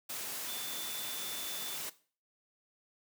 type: tone in noise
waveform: sine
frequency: 3520 Hz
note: A7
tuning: in tune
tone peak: -42 dBFS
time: 0.48-1.77 s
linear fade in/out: 10 ms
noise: white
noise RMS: -40 dBFS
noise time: 0.09-1.9 s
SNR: -5 dB
effects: noise-tail reverb RT60 0.4 s tail -17 dB re dry + high-pass 150 Hz 12 dB/octave